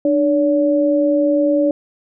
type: tone pair together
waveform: sine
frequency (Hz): 299.2 / 570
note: D4 / C#5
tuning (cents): +32 / +48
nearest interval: major seventh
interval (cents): 1116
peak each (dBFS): -15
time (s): 0.05-1.71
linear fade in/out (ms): 2
effects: none